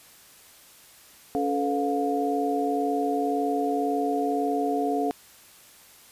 sine tone cluster, 281.3 / 435.6 / 497.5 / 710 Hz, C#4 / A4 / B4 / F5, +26 / -17 / +13 / +28 cents, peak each -27 / -28 / -36 / -27 dBFS, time 1.35-5.11 s, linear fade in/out 0 ms, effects white hiss -52 dBFS RMS until 6.11 s + resampled to 32000 Hz

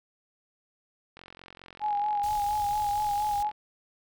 click train, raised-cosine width 0.3 ms, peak -30 dBFS, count 106, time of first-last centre 1.17-3.514 s, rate 44.8 Hz
sine tone with vibrato, 830.6 Hz, G#5, in tune, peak -25 dBFS, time 1.8-3.52 s, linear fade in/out 50 ms, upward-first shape sine, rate 4.3 Hz, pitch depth 34 cents each way
pink band-stop noise, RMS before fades -43 dBFS, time 2.23-3.43 s, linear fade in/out 5 ms, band 120 to 3100 Hz, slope 24 dB/octave
effects none

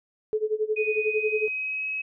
sine tone with tremolo, 430.8 Hz, A4, 37 cents flat, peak -20 dBFS, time 0.33-1.48 s, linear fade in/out 0 ms, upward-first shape sine, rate 11 Hz, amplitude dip 90%
sine tone with pitch glide, 2489 to 2557 Hz, D#7 to D#7, 0 to +47 cents, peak -27 dBFS, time 0.76-2.02 s, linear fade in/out 10 ms, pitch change +47 cents, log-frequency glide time 1.01-1.87 s
effects none

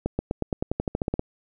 accelerating click train, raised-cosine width 2 ms, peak -11 dBFS, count 14, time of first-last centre 0.06-1.194 s, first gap 130 ms, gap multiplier 0.93, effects none

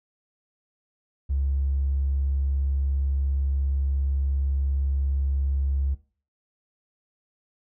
triangle tone, 68.6 Hz, C#2, 17 cents flat, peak -18 dBFS, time 1.29-5.95 s, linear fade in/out 20 ms, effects noise-tail reverb RT60 0.4 s tail -20 dB re dry + tanh soft clip ceiling -19 dBFS

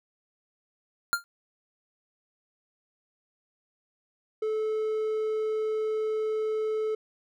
square tone with exponential decay, 1396.9 Hz, F6, in tune, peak -19 dBFS, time 1.13-1.24 s, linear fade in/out 0 ms, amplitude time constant 23 ms
triangle tone, 434.4 Hz, A4, 22 cents flat, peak -24 dBFS, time 4.42-6.95 s, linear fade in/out 5 ms
effects none

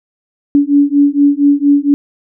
sine beating tone pair, 283.5 / 287.8 Hz, C#4 / D4, +39 / -35 cents, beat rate 4.3 Hz, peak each -10 dBFS, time 0.55-1.94 s, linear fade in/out 0 ms, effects none

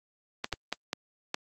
clicks, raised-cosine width 0.2 ms, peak -12 dBFS, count 5, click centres 0.444 / 0.527 / 0.726 / 0.931 / 1.344 s, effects high-pass 200 Hz 12 dB/octave + Opus 24 kbps

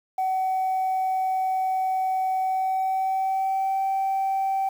sine tone with pitch glide, 755 to 774.4 Hz, F#5 to G5, +35 to -21 cents, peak -20 dBFS, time 0.18-4.69 s, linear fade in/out 5 ms, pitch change +44 cents, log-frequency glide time 2.41-3.85 s, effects tanh soft clip ceiling -19 dBFS + 8-bit

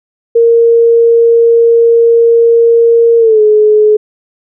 sine tone with pitch glide, 464.1 to 425.6 Hz, A#4 to G#4, -8 to +42 cents, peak -3 dBFS, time 0.35-3.97 s, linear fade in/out 10 ms, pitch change -150 cents, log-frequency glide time 3.18-3.41 s, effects none

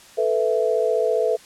sine chord, A suspended second, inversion none, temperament just, 440 / 495 / 660 Hz, A4 / B4 / E5, 0 / +4 / +2 cents, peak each -21 / -22 / -23 dBFS, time 0.17-1.37 s, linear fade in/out 20 ms, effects white hiss -47 dBFS RMS until 1.45 s + low-pass 9000 Hz 12 dB/octave

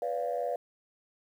sine chord, B diminished, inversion none, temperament equal with one note detuned, 493.9 / 576.9 / 698.5 Hz, B4 / D5 / F5, 0 / -31 / 0 cents, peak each -33 dBFS, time 0.02-0.56 s, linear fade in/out 2 ms, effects tanh soft clip ceiling -22 dBFS + 10-bit

